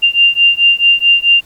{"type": "beating tone pair", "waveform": "sine", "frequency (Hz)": [2787, 2791.6], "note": ["F7", "F7"], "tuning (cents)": [-4, -1], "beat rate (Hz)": 4.6, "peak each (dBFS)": -10, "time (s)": [0.02, 1.41], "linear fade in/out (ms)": 20, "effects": ["pink hiss -46 dBFS RMS until 1.45 s"]}